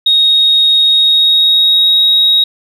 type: tone with pitch glide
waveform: sine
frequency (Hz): 3747 to 3788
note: A#7 to A#7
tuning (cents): +8 to +27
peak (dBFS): -5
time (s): 0.06-2.44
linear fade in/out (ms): 5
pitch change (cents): +19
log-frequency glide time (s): 0.9-2.02
effects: tanh soft clip ceiling -1 dBFS